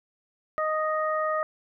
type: harmonic tone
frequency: 622 Hz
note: D#5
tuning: 1 cent flat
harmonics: 1 / 2 / 3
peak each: -27 / -27 / -35 dBFS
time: 0.58-1.43 s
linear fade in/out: 0 ms
effects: none